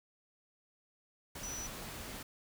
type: tone in noise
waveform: sine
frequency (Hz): 5920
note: F#8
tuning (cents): 0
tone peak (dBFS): -41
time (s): 1.43-1.67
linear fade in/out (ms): 5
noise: pink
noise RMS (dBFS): -45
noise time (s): 1.35-2.23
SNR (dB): +1
effects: none